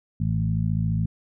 harmonic tone with a mistuned harmonic, 54.1 Hz, A1, 29 cents flat, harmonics 1 / 2 / 3 / 4, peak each -31 / -24 / -25 / -31 dBFS, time 0.2-1.06 s, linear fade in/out 5 ms, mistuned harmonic 4, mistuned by +16 cents, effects none

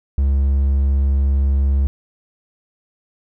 triangle tone, 68.7 Hz, C#2, 15 cents flat, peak -11 dBFS, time 0.18-1.87 s, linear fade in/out 0 ms, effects none

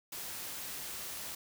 white noise, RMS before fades -42 dBFS, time 0.12-1.35 s, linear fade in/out 5 ms, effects none

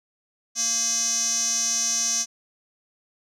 square tone with band-pass filter, 231 Hz, A#3, 16 cents flat, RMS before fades -24 dBFS, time 0.55-2.26 s, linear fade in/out 50 ms, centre 6100 Hz, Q 9.9, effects none

